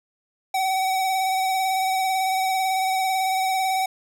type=tone with vibrato; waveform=square; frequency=759 Hz; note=F#5; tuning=44 cents sharp; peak=-21 dBFS; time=0.54-3.86 s; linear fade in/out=5 ms; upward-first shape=sine; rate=18 Hz; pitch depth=24 cents each way; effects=none